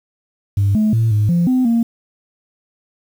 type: tone with pitch steps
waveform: sine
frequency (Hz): 99.9 / 215 / 113.1 / 105.4 / 172.4 / 255.4 / 232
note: G2 / A3 / A2 / G#2 / F3 / C4 / A#3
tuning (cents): +33 / -40 / +48 / +26 / -22 / -42 / -8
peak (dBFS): -10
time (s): 0.57-1.83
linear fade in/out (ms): 5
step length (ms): 180
effects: tanh soft clip ceiling -9 dBFS + 7-bit